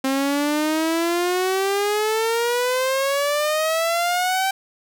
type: exponential sweep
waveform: sawtooth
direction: up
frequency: 264.7 to 778 Hz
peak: -15 dBFS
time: 0.04-4.51 s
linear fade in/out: 5 ms
effects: none